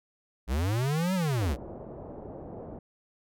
square linear two-way sweep, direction up then down, 55.3 to 193.1 to 55.3 Hz, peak -26 dBFS, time 0.47-1.57 s, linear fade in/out 50 ms, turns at 1.14 s
white low-pass noise, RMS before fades -42 dBFS, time 1.4-2.79 s, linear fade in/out 2 ms, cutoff 640 Hz, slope 24 dB/octave
effects none

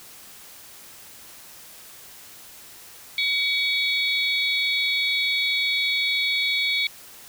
sine tone cluster, 2263 / 3408 / 3766 / 4337 Hz, C#7 / G#7 / A#7 / C#8, +35 / +44 / +17 / -39 cents, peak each -23 / -27 / -28 / -30 dBFS, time 3.18-6.87 s, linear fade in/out 2 ms, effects white hiss -45 dBFS RMS until 7.28 s

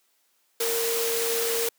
sine tone in noise, 461.8 Hz, A#4, 16 cents flat, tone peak -26 dBFS, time 0.6-1.69 s, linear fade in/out 5 ms, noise white, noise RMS -28 dBFS, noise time 0.6-1.69 s, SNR -1 dB, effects white hiss -68 dBFS RMS until 1.78 s + high-pass 300 Hz 12 dB/octave

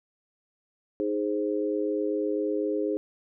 sine chord, Ab major, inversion second, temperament equal, 311.1 / 415.3 / 523.3 Hz, Eb4 / Ab4 / C5, 0 / 0 / 0 cents, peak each -29 / -28 / -32 dBFS, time 1-2.97 s, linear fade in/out 0 ms, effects none

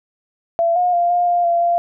sine tone with pitch steps, 675 / 717 / 695 / 706 / 701 / 686 / 691 Hz, E5 / F5 / F5 / F5 / F5 / F5 / F5, +41 / +45 / -9 / +19 / +6 / -31 / -19 cents, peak -13 dBFS, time 0.59-1.78 s, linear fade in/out 0 ms, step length 170 ms, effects none

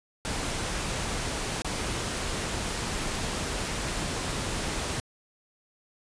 pink noise with dropouts, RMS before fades -31 dBFS, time 0.25-5 s, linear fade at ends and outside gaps 0 ms, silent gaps 1.62-1.646 s, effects resampled to 22050 Hz

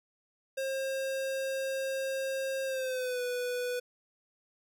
square tone with pitch glide, 535 to 493.4 Hz, C5 to B4, +38 to -2 cents, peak -32 dBFS, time 0.57-3.8 s, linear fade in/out 10 ms, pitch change -140 cents, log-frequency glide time 2.65-3.21 s, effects none

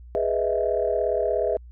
sine chord, E major seventh, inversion first, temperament equal, 415.3 / 493.9 / 622.3 / 659.3 Hz, G#4 / B4 / D#5 / E5, 0 / 0 / 0 / 0 cents, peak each -26 dBFS, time 0.15-1.57 s, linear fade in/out 0 ms, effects tanh soft clip ceiling -10 dBFS + added 60 Hz sine -41 dBFS peak until 1.71 s

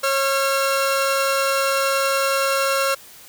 sawtooth tone pair together, 545 / 1367.8 Hz, C#5 / F6, -29 / -36 cents, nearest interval octave + major third, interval 1593 cents, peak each -16 / -18 dBFS, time 0.03-2.95 s, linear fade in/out 10 ms, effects white hiss -44 dBFS RMS until 3.28 s

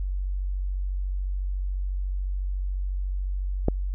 click, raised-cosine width 2 ms, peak -8 dBFS, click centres 3.684 s, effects added 47 Hz sine -25 dBFS peak until 3.94 s

